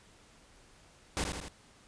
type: noise with echo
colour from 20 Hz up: pink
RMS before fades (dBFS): -32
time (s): 1.17-1.24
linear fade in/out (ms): 0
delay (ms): 81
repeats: 3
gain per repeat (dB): -4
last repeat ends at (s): 1.483
effects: pink hiss -60 dBFS RMS until 1.87 s + resampled to 22050 Hz